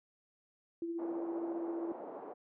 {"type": "tone with tremolo", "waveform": "sine", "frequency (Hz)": 336.5, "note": "E4", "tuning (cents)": 36, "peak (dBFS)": -34, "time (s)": [0.82, 1.92], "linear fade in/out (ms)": 2, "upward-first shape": "sine", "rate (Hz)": 15, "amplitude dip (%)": 40}
{"type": "band-pass noise", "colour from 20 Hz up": "white", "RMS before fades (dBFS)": -46, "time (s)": [0.98, 2.34], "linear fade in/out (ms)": 20, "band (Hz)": [280, 790], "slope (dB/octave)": 24}
{"effects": []}